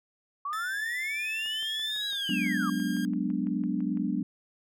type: linear two-way sweep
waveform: sine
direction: up then down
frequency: 1100 to 3924 to 1100 Hz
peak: -30 dBFS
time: 0.45-2.7 s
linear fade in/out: 5 ms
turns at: 2.08 s
type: tone with pitch glide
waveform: sawtooth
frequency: 1760 to 1613.9 Hz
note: A6 to G6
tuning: 0 to +50 cents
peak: -34 dBFS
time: 0.53-3.05 s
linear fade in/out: 0 ms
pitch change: -150 cents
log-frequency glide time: 1.85-2.15 s
type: click train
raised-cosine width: 0.5 ms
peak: -37 dBFS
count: 16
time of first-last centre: 1.46-3.973 s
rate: 5.97 Hz
type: chord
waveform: sine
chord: G# half-diminished seventh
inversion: third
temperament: equal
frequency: 185 / 207.7 / 246.9 / 293.7 Hz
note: F#3 / G#3 / B3 / D4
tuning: 0 / 0 / 0 / 0 cents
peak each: -32 dBFS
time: 2.29-4.23 s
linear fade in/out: 5 ms
effects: none